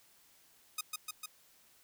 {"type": "tone with echo", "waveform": "5% pulse", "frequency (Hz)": 1248, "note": "D#6", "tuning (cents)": 5, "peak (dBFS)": -22, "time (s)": [0.78, 0.81], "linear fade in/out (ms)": 5, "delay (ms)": 150, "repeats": 3, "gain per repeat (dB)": -2, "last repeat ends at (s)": 1.26, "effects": ["white hiss -65 dBFS RMS until 1.83 s"]}